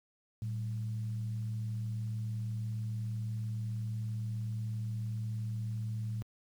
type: tone with frequency modulation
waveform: sine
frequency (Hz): 112.3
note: A2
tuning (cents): +36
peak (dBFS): -33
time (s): 0.42-6.22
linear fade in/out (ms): 0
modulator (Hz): 80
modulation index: 0.44
effects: high-pass 60 Hz 12 dB/octave + 10-bit